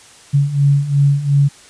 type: beating tone pair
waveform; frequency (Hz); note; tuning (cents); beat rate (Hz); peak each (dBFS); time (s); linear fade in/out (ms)
sine; 139.7 / 142.5; C#3 / C#3; +14 / +48; 2.8; -16 / -12; 0.33-1.49; 20
effects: white hiss -43 dBFS RMS until 1.69 s + resampled to 22050 Hz